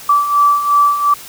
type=beating tone pair; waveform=sine; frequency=1157 / 1159.8 Hz; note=D6 / D6; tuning=-26 / -22 cents; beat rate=2.8 Hz; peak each=-16 / -10 dBFS; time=0.09-1.14 s; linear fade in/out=5 ms; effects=white hiss -34 dBFS RMS until 1.28 s

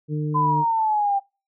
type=harmonic tone; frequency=150.9 Hz; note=D3; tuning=47 cents sharp; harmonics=1 / 2 / 3; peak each=-23 / -30 / -33 dBFS; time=0.08-0.65 s; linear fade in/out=50 ms
type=exponential sweep; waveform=sine; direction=down; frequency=1022 to 784 Hz; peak=-18 dBFS; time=0.34-1.2 s; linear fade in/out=20 ms
effects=noise-tail reverb RT60 0.3 s tail -24 dB re dry

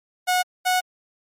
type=tone pair in turn; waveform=sawtooth; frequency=729 / 734.1 Hz; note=F#5 / F#5; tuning=-26 / -14 cents; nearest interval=unison; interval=12 cents; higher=second; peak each=-14 dBFS; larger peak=neither; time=0.27-0.43 / 0.65-0.81 s; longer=neither; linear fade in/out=20 ms; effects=MP3 64 kbps

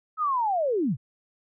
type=linear sweep; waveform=sine; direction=down; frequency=1300 to 98 Hz; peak=-22 dBFS; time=0.17-0.97 s; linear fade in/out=50 ms; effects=none

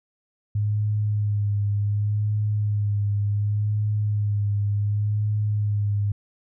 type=tone with vibrato; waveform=sine; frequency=103.83 Hz; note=G#2; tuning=in tune; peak=-20 dBFS; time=0.55-6.12 s; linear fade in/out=5 ms; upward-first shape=sine; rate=0.68 Hz; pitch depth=28 cents each way; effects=none

